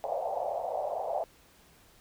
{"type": "band-pass noise", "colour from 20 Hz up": "pink", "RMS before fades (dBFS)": -33, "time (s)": [0.04, 1.24], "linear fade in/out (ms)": 0, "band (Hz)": [560, 780], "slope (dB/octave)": 48, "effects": ["pink hiss -60 dBFS RMS until 2 s"]}